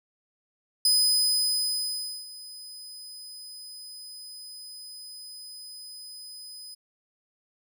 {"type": "tone with ADSR envelope", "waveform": "sawtooth", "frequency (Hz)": 5010, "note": "D#8", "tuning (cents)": 11, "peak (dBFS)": -16, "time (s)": [0.85, 6.75], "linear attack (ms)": 3, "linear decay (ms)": 1400, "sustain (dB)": -22, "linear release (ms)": 14, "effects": []}